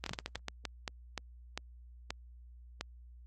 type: slowing click train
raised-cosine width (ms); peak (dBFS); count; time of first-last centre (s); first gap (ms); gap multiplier
0.2; -19; 14; 0.04-2.81; 23; 1.33
effects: added 60 Hz sine -51 dBFS peak until 3.26 s + Opus 24 kbps